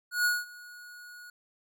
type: tone with ADSR envelope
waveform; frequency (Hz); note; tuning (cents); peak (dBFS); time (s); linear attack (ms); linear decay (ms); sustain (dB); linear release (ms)
square; 1453; F#6; -32; -23; 0.11-1.3; 140; 200; -23; 3
effects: none